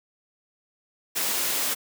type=noise; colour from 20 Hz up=white; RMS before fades=-26 dBFS; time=1.15-1.75 s; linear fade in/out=20 ms; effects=high-pass 200 Hz 12 dB/octave